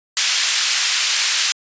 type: band-pass noise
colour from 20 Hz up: white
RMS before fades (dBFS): -18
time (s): 0.17-1.52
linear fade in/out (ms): 0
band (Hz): 1900 to 6200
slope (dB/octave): 12
effects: resampled to 16000 Hz